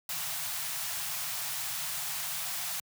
white band-stop noise, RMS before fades -35 dBFS, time 0.09-2.8 s, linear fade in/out 2 ms, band 180 to 630 Hz, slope 96 dB/octave, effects high-pass 100 Hz 12 dB/octave

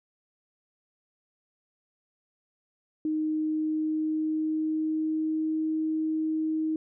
sine tone with pitch glide, 310.5 to 314.8 Hz, D#4 to D#4, -3 to +20 cents, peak -25 dBFS, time 3.05-6.76 s, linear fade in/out 2 ms, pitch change +23 cents, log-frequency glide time 3.38-5.62 s, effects none

